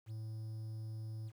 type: tone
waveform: triangle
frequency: 110 Hz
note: A2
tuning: in tune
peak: -39 dBFS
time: 0.06-1.32 s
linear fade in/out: 50 ms
effects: 11-bit